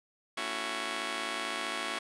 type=chord; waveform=5% pulse; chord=F# minor seventh; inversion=first; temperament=just; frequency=222 / 277.5 / 333 / 370 Hz; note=A3 / C#4 / E4 / F#4; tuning=+16 / +2 / +18 / 0 cents; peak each=-31 / -29 / -29 / -28 dBFS; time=0.37-1.99 s; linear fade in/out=5 ms; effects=resampled to 22050 Hz